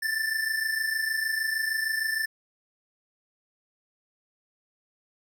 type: tone pair together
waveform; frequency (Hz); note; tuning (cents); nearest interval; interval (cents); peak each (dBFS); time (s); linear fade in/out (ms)
square; 1750 / 1776.5; A6 / A6; -10 / +16; unison; 26; -32 / -28; 0.02-2.26; 10
effects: none